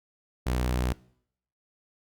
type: tone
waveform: sawtooth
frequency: 62 Hz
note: B1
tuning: 7 cents sharp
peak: -21 dBFS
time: 0.46-0.93 s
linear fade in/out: 10 ms
effects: noise-tail reverb RT60 0.7 s tail -23 dB re dry + Opus 48 kbps